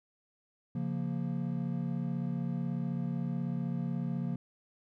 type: chord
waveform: triangle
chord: Bb minor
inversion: first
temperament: equal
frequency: 138.59 / 174.61 / 233.1 Hz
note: Db3 / F3 / Bb3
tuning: 0 / 0 / 0 cents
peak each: -34 / -33 / -35 dBFS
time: 0.75-4.36 s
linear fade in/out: 5 ms
effects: none